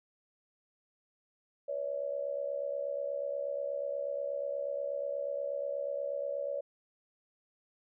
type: tone with amplitude modulation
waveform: sine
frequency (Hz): 566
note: C#5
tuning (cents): +36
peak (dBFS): -29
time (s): 1.68-6.61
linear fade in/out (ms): 10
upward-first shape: sine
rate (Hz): 68.3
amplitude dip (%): 80
effects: none